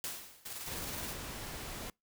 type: noise with exponential decay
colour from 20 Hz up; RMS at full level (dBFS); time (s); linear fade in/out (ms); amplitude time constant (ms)
white; -37; 0.04-0.64; 1; 130
type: noise with tremolo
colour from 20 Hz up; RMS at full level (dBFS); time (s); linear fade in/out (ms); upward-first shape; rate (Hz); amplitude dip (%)
white; -42; 0.45-1.14; 10; square; 19; 35
type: noise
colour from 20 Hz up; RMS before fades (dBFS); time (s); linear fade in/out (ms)
pink; -43; 0.67-1.9; 2
effects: noise-tail reverb RT60 0.2 s tail -26 dB re dry